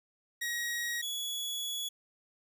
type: tone pair in turn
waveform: sawtooth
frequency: 1896 / 3385 Hz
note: A#6 / G#7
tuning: +29 / +32 cents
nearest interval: minor seventh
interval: 1003 cents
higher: second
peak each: -29 / -31 dBFS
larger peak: first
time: 0.41-1.02 / 1.02-1.89 s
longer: second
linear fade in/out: 10 ms
effects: none